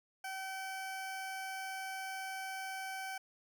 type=tone; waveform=20% pulse; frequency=766 Hz; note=G5; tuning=40 cents flat; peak=-35 dBFS; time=0.24-3.18 s; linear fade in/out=5 ms; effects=none